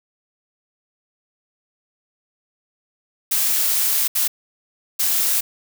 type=noise bursts at uneven times; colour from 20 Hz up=blue; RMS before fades=-19 dBFS; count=3; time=3.31-4.08 / 4.15-4.28 / 4.99-5.41 s; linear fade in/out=10 ms; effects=none